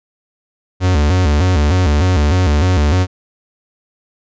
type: tone with vibrato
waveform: 45% pulse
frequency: 82.3 Hz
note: E2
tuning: 2 cents flat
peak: -10 dBFS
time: 0.8-3.07 s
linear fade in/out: 50 ms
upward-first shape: square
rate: 3.3 Hz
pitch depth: 190 cents each way
effects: resampled to 16000 Hz